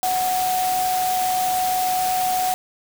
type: tone in noise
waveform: sine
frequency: 739 Hz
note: F#5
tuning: 2 cents flat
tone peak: -19 dBFS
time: 0.03-2.54 s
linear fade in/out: 0 ms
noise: white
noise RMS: -28 dBFS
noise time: 0.03-2.54 s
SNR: +6 dB
effects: none